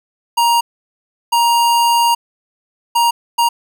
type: tone bursts at uneven times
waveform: square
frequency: 940 Hz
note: A#5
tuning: 14 cents sharp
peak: -11 dBFS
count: 4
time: 0.37-0.61 / 1.32-2.15 / 2.95-3.11 / 3.38-3.49 s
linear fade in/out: 10 ms
effects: none

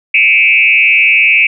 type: tone with frequency modulation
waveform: sine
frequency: 2439 Hz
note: D#7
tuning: 35 cents flat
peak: -5 dBFS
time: 0.14-1.47 s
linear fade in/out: 5 ms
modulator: 130 Hz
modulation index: 1.8
effects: none

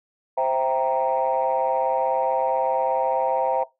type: chord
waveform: sine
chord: C dominant seventh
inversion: none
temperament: equal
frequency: 523.3 / 659.3 / 784 / 932.3 Hz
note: C5 / E5 / G5 / Bb5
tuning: 0 / 0 / 0 / 0 cents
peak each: -24 dBFS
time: 0.37-3.64 s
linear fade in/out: 10 ms
effects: noise-tail reverb RT60 0.2 s tail -19 dB re dry + tanh soft clip ceiling -12 dBFS

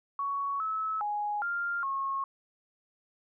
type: tone with pitch steps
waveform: sine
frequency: 1117 / 1298 / 831 / 1397 / 1089 Hz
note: C#6 / E6 / G#5 / F6 / C#6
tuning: +13 / -27 / +1 / 0 / -31 cents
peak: -29 dBFS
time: 0.19-2.24 s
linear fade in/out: 2 ms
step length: 410 ms
effects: none

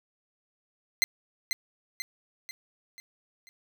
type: tone with echo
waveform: 20% pulse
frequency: 2069 Hz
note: C7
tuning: 20 cents flat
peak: -15 dBFS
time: 1.02-1.04 s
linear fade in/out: 0 ms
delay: 490 ms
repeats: 5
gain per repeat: -6 dB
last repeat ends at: 3.49 s
effects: none

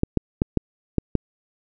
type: clicks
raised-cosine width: 3 ms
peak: -5 dBFS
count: 6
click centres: 0.034 / 0.173 / 0.419 / 0.573 / 0.983 / 1.153 s
effects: none

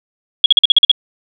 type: tone bursts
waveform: sine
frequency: 3324 Hz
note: G#7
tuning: 1 cent sharp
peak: -3 dBFS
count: 8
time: 0.44-0.915 s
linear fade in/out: 2 ms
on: 20 ms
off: 45 ms
effects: none

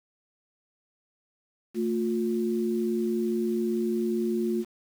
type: tone pair together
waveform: sine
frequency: 223.8 / 355.2 Hz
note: A3 / F4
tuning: +30 / +29 cents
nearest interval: minor sixth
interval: 799 cents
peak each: -27 dBFS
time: 1.74-4.65 s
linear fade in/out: 50 ms
effects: 8-bit

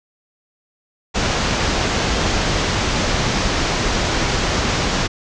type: low-pass noise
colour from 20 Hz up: pink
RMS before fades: -19 dBFS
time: 1.14-5.08 s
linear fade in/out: 20 ms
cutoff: 6800 Hz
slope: 48 dB/octave
effects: none

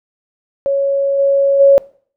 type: tone with level steps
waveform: sine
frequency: 554.4 Hz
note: C#5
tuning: in tune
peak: -12 / -9 / -4 dBFS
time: 0.66-1.78 s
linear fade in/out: 0 ms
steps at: 1.18 / 1.59 s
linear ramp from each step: 20 ms
effects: noise-tail reverb RT60 0.5 s tail -22 dB re dry

